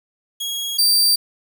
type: tone pair in turn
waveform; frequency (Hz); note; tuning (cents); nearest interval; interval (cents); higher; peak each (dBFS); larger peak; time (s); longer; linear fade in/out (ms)
sawtooth; 3305 / 4674; G#7 / D8; -9 / -9; tritone; 600; second; -20 / -10; second; 0.4-0.78 / 0.78-1.16; neither; 10
effects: 8-bit

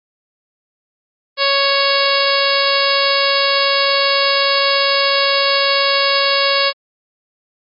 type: harmonic tone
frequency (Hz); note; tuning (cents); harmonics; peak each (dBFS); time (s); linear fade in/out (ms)
555; C#5; +2; 1 / 2 / 3 / 4 / 5 / 6 / 7 / 8 / 9; -18 / -19 / -22 / -22 / -22 / -23 / -22 / -19 / -23; 1.37-6.73; 50
effects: MP3 32 kbps

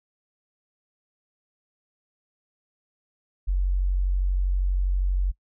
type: tone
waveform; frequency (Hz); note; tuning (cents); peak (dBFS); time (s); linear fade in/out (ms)
sine; 46.25; F#1; 0; -20; 3.47-5.32; 20
effects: noise-tail reverb RT60 0.1 s tail -22 dB re dry

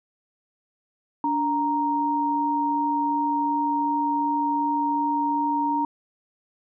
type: tone pair together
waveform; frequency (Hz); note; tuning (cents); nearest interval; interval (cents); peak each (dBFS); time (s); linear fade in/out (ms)
sine; 290 / 932.7; D4 / A#5; -22 / +1; octave + minor sixth; 2023; -26 / -22; 1.24-5.85; 2
effects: none

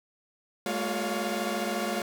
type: tone cluster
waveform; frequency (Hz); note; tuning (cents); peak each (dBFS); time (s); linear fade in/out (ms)
sawtooth; 206.1 / 225.8 / 357.5 / 563 / 701; G#3 / A3 / F4 / C#5 / F5; -13 / +45 / +41 / +27 / +6; -31; 0.66-2.02; 2
effects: none

